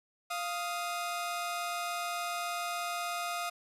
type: tone pair together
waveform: sawtooth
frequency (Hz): 697 / 1247.3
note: F5 / D#6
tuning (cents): -4 / +4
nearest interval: minor seventh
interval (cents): 1008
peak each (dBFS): -32 / -33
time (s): 0.3-3.5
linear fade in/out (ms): 10
effects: resampled to 32000 Hz + 11-bit